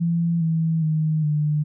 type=tone with pitch steps; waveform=sine; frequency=168.7 / 162.3 / 156.13 / 150.21 Hz; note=E3 / E3 / D#3 / D3; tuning=+40 / -27 / +6 / +39 cents; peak=-18 dBFS; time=0-1.64 s; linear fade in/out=20 ms; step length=410 ms; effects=none